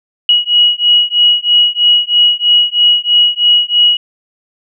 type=beating tone pair; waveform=sine; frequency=2907 / 2910.1 Hz; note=F#7 / F#7; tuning=-31 / -29 cents; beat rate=3.1 Hz; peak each=-10 dBFS; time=0.29-3.97 s; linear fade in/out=2 ms; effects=none